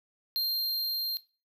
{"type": "tone with level ramp", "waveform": "square", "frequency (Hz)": 4186, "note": "C8", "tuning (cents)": 0, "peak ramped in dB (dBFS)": [-27, -30], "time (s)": [0.36, 1.17], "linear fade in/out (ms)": 0, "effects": ["noise-tail reverb RT60 0.3 s tail -17 dB re dry"]}